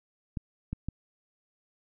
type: clicks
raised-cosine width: 5 ms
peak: -20 dBFS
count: 3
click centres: 0.372 / 0.73 / 0.886 s
effects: none